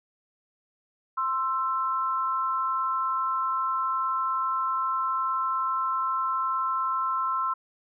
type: tone pair together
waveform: sine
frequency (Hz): 1048 / 1328.8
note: C6 / E6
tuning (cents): +2 / +13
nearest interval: major third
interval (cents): 411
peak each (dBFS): -27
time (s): 1.17-7.54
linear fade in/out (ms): 10
effects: none